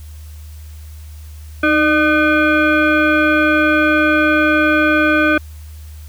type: tone with frequency modulation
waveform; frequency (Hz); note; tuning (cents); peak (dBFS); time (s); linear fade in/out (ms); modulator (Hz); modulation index
sine; 602; D5; +43; -10; 1.63-5.38; 5; 911; 1.7
effects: added 76 Hz sine -31 dBFS peak until 6.08 s + white hiss -47 dBFS RMS until 6.08 s